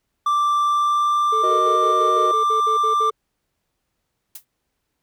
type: tone with pitch glide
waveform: triangle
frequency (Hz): 1175 to 1182.5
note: D6 to D6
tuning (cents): +1 to +12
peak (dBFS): -14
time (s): 0.26-3.1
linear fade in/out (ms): 5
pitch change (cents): +11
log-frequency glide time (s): 0.64-1.17
type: tone bursts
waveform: triangle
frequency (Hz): 439.6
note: A4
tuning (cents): -2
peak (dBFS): -22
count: 11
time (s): 1.32-3.11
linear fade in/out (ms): 10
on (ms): 110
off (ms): 58
type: chord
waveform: triangle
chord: D# minor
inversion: first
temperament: just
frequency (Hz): 373.4 / 466.7 / 622.3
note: F#4 / A#4 / D#5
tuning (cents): +16 / +2 / 0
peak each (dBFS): -23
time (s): 1.43-2.32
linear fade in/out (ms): 10
type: noise with exponential decay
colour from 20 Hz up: blue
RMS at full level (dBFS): -30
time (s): 4.35-4.45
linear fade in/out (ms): 5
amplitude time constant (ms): 20
effects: pink hiss -75 dBFS RMS until 5.02 s